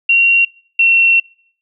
sine tone pair in turn, 2749 / 2719 Hz, F7 / F7, -28 / -47 cents, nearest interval unison, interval 19 cents, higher first, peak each -7 dBFS, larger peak neither, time 0.09-0.45 / 0.79-1.2 s, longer second, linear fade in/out 5 ms, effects noise-tail reverb RT60 0.6 s tail -26 dB re dry

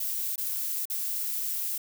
violet noise with dropouts, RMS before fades -31 dBFS, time 0-1.78 s, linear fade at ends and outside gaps 5 ms, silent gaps 0.359-0.379 / 0.855-0.899 s, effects none

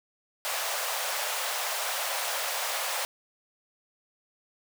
pink high-pass noise, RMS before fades -31 dBFS, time 0.45-3.05 s, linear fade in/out 0 ms, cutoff 540 Hz, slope 48 dB/octave, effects none

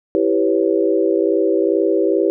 sine chord, C# half-diminished seventh, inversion first, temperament equal, 329.6 / 392 / 493.9 / 554.4 Hz, E4 / G4 / B4 / C#5, 0 / 0 / 0 / 0 cents, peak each -18 / -17 / -20 / -22 dBFS, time 0.15-2.3 s, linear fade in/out 0 ms, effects none

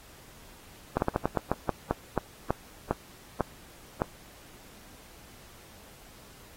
slowing click train, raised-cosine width 1 ms, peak -10 dBFS, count 14, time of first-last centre 0.97-4.019 s, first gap 51 ms, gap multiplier 1.23, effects pink hiss -53 dBFS RMS until 6.56 s + AAC 48 kbps

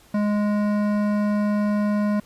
sine tone with hard clipping, 207.7 Hz, G#3, in tune, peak -21 dBFS, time 0.14-2.2 s, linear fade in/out 5 ms, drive 14 dB, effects pink hiss -53 dBFS RMS until 2.25 s + resampled to 32000 Hz

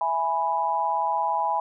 sine chord, E major, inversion none, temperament equal, 659.3 / 830.6 / 987.8 Hz, E5 / G#5 / B5, 0 / 0 / 0 cents, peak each -31 / -25 / -25 dBFS, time 0.01-1.6 s, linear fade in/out 2 ms, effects none

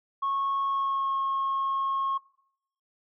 sine tone with pitch glide, 1098 to 1085.4 Hz, C#6 to C#6, -17 to -37 cents, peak -24 dBFS, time 0.22-2.18 s, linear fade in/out 10 ms, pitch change -20 cents, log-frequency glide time 0.66-1.16 s, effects noise-tail reverb RT60 0.7 s tail -20 dB re dry + tanh soft clip ceiling -22 dBFS

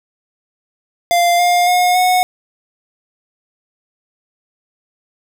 square tone with pitch steps, 695 / 707.1 / 719.5 / 732.1 Hz, F5 / F5 / F#5 / F#5, -9 / +21 / -49 / -19 cents, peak -11 dBFS, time 1.11-2.23 s, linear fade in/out 0 ms, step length 280 ms, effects none

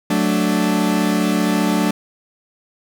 40% pulse chord, D major, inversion first, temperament equal, 185 / 220 / 293.7 Hz, F#3 / A3 / D4, 0 / 0 / 0 cents, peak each -19 dBFS, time 0.1-1.91 s, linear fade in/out 5 ms, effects none

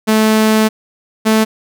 sawtooth tone pair in turn, 217.8 / 219.1 Hz, A3 / A3, -17 / -7 cents, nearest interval unison, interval 10 cents, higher second, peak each -5 dBFS, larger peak neither, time 0.07-0.69 / 1.25-1.45 s, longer first, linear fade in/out 20 ms, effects none

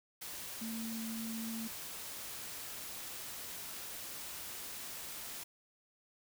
sine tone in noise, 225.4 Hz, A3, 42 cents sharp, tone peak -39 dBFS, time 0.61-1.68 s, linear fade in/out 10 ms, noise white, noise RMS -45 dBFS, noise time 0.21-5.44 s, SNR +3 dB, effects none

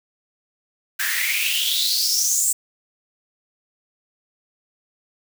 white noise with high-pass filter sweep, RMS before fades -21 dBFS, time 0.99-2.53 s, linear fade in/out 10 ms, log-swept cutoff 1600 to 8100 Hz, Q 7.4, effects none

